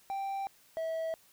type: tone pair in turn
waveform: triangle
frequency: 784 / 648.9 Hz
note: G5 / E5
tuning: 0 / -27 cents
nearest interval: minor third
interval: 327 cents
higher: first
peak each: -31 / -30 dBFS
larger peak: second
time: 0.1-0.47 / 0.77-1.14 s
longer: neither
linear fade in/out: 0 ms
effects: white hiss -63 dBFS RMS until 1.32 s